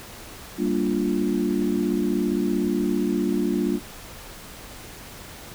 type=chord; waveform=sine; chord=G minor seventh; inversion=none; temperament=equal; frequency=196 / 233.1 / 293.7 / 349.2 Hz; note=G3 / Bb3 / D4 / F4; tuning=0 / 0 / 0 / 0 cents; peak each=-26 dBFS; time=0.57-3.8 s; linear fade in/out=50 ms; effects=pink hiss -41 dBFS RMS until 5.54 s